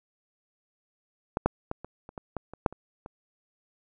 clicks, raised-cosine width 1 ms, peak -12 / -7 / -17 / -25 / -29 / -23 / -18 / -27 / -7 / -28 / -26 dBFS, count 11, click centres 1.371 / 1.46 / 1.714 / 1.846 / 2.091 / 2.178 / 2.367 / 2.536 / 2.662 / 2.726 / 3.061 s, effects none

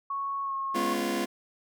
sine tone with pitch glide, 1106 to 1085.7 Hz, C#6 to C#6, -4 to -36 cents, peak -29 dBFS, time 0.1-0.94 s, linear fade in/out 5 ms, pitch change -32 cents, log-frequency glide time 0.43-0.54 s
sawtooth chord, C# dominant seventh, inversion second, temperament just, 207.9 / 249.5 / 277.2 / 346.5 Hz, G#3 / B3 / C#4 / E#4, +2 / +18 / 0 / -14 cents, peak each -30 / -29 / -31 / -27 dBFS, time 0.74-1.26 s, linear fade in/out 20 ms
effects none

